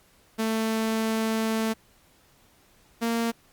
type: tone pair in turn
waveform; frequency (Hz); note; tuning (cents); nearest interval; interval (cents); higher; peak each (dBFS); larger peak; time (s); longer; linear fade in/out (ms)
sawtooth; 222 / 231; A3 / A#3; +16 / -16; minor second; 68; second; -20; neither; 0.38-1.74 / 3.01-3.32; first; 20
effects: pink hiss -60 dBFS RMS until 3.52 s + Opus 48 kbps